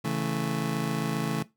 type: chord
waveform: 30% pulse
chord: A major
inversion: first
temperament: just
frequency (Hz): 137.5 / 165 / 220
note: C#3 / E3 / A3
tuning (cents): -14 / +2 / 0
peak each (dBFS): -29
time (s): 0.04-1.43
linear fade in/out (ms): 10
effects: noise-tail reverb RT60 0.2 s tail -18 dB re dry